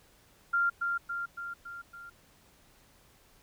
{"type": "tone with echo", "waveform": "sine", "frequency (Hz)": 1391, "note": "F6", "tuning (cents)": -7, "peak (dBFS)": -24, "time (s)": [0.53, 0.7], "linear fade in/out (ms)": 10, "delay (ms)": 280, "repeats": 5, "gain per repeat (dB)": -4, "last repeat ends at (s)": 2.1, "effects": ["pink hiss -62 dBFS RMS until 3.42 s"]}